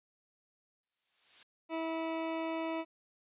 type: noise with exponential growth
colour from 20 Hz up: blue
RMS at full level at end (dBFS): -46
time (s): 0.83-1.43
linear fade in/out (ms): 1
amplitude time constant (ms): 130
type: tone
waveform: 20% pulse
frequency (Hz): 325.1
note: E4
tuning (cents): -24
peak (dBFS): -29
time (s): 1.69-2.85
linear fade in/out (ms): 50
effects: resampled to 8000 Hz